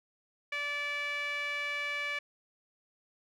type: tone with band-pass filter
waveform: sawtooth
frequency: 580 Hz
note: D5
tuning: 22 cents flat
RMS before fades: -35 dBFS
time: 0.52-2.19 s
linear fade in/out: 5 ms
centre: 2200 Hz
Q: 4.3
effects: none